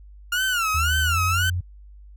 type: tone with vibrato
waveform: 30% pulse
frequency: 1396.9 Hz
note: F6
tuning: in tune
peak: -18 dBFS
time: 0.32-1.5 s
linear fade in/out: 5 ms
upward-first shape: sine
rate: 1.9 Hz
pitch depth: 170 cents each way
type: tone with pitch glide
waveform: sine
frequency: 78 to 89.08 Hz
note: D#2 to F2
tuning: +5 to +35 cents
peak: -22 dBFS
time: 0.74-1.61 s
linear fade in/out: 10 ms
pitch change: +230 cents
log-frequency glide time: 1.04-1.22 s
effects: added 50 Hz sine -42 dBFS peak until 2.16 s